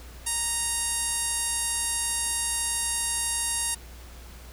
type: tone with low-pass filter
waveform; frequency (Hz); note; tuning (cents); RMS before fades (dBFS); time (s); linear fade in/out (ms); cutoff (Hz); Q
5% pulse; 932.3; A#5; 0; -28; 0.26-3.75; 10; 10000; 4.6
effects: added 60 Hz sine -43 dBFS peak until 4.52 s + pink hiss -49 dBFS RMS until 4.52 s